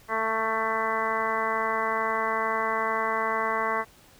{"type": "harmonic tone", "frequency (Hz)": 222.2, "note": "A3", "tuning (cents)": 17, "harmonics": [1, 2, 3, 4, 5, 6, 7, 8, 9], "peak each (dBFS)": [-40, -33, -33, -32, -28, -37, -35, -37, -33], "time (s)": [0.08, 3.85], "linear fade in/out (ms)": 50, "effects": ["pink hiss -55 dBFS RMS until 4.19 s"]}